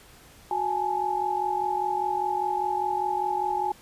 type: tone cluster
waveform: sine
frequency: 365.8 / 827 / 872 Hz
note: F#4 / G#5 / A5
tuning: -20 / -8 / -16 cents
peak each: -33 / -26 / -29 dBFS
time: 0.51-3.72 s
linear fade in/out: 2 ms
effects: pink hiss -52 dBFS RMS until 3.81 s + resampled to 32000 Hz